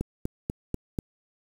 click train, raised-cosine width 3 ms, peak -15 dBFS, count 5, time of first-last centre 0.01-0.988 s, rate 4.09 Hz, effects 7-bit

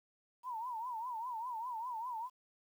sine tone with vibrato, 945 Hz, A#5, 23 cents sharp, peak -38 dBFS, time 0.43-2.3 s, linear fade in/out 50 ms, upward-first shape triangle, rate 5 Hz, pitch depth 160 cents each way, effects 11-bit

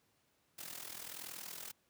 white noise with amplitude modulation, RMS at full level -44 dBFS, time 0.58-1.72 s, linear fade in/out 10 ms, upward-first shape sine, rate 41.1 Hz, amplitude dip 75%, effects pink hiss -75 dBFS RMS until 1.89 s + high-pass 100 Hz 12 dB/octave

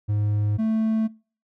triangle tone pair in turn, 104.4 / 220.7 Hz, G#2 / A3, +10 / +5 cents, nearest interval octave + minor second, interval 1295 cents, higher second, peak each -18 dBFS, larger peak neither, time 0.08-0.58 / 0.58-1.08 s, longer neither, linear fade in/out 20 ms, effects noise-tail reverb RT60 0.4 s tail -24 dB re dry

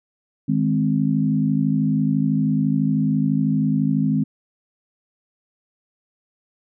sine chord, Ab major, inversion second, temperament equal, 155.56 / 207.7 / 261.6 Hz, Eb3 / Ab3 / C4, 0 / 0 / 0 cents, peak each -21 dBFS, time 0.48-4.24 s, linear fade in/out 10 ms, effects none

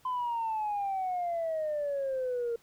sine exponential sweep, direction down, 1025 to 461.7 Hz, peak -28 dBFS, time 0.05-2.56 s, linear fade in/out 5 ms, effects tanh soft clip ceiling -26 dBFS + pink hiss -63 dBFS RMS until 2.62 s

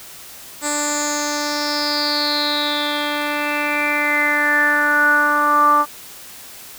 10% pulse tone with low-pass filter sweep, 294.4 Hz, D4, 4 cents sharp, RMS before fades -18 dBFS, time 0.61-5.86 s, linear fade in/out 50 ms, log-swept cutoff 8100 to 1100 Hz, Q 8.8, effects white hiss -38 dBFS RMS until 6.78 s

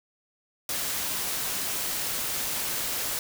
white noise, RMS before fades -30 dBFS, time 0.69-3.19 s, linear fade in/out 2 ms, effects none

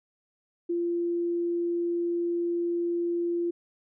sine tone, 344.2 Hz, F4, 25 cents flat, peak -25 dBFS, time 0.69-3.51 s, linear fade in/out 10 ms, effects none

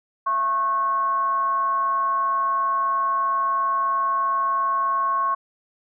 sine tone with frequency modulation, 1093 Hz, C#6, 25 cents flat, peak -19 dBFS, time 0.26-5.35 s, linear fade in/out 10 ms, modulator 421 Hz, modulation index 0.3, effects none

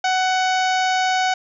harmonic tone, 746 Hz, F#5, 14 cents sharp, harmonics 1 / 2 / 3 / 4 / 5 / 6 / 7 / 8 / 9, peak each -18 / -24 / -28 / -30 / -32 / -34 / -35 / -36 / -37 dBFS, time 0.04-1.34 s, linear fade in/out 5 ms, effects none

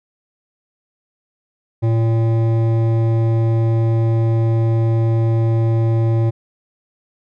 triangle tone with hard clipping, 113.7 Hz, A#2, 43 cents flat, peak -15 dBFS, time 1.82-6.31 s, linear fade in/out 20 ms, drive 16 dB, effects none

